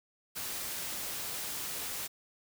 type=noise; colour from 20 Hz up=white; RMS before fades=-38 dBFS; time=0.35-2.08 s; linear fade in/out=20 ms; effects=none